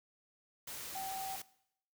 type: tone in noise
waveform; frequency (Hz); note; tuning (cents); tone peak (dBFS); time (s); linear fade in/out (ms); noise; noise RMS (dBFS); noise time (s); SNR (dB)
sine; 770; G5; -31; -39; 0.95-1.36; 5; white; -45; 0.67-1.42; +3
effects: noise-tail reverb RT60 0.7 s tail -19 dB re dry